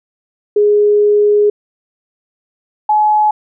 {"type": "tone pair in turn", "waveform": "sine", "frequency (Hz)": [415.3, 849.5], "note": ["G#4", "G#5"], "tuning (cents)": [0, 39], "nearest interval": "octave", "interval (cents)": 1239, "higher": "second", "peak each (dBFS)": [-7, -8], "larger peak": "first", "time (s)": [[0.56, 1.5], [2.89, 3.31]], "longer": "first", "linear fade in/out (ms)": 5, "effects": []}